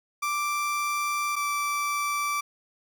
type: tone pair in turn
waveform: 30% pulse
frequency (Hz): 1174.7 / 1164.6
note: D6 / D6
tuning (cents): 0 / -15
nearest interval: unison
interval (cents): 15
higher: first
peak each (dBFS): -23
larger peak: neither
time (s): 0.22-1.36 / 1.36-2.41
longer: first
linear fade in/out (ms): 10
effects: none